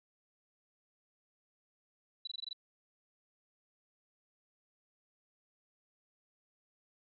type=tone bursts; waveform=sine; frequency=3951 Hz; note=B7; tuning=in tune; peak=-38 dBFS; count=7; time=2.25-2.531 s; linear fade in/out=5 ms; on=23 ms; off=20 ms; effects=none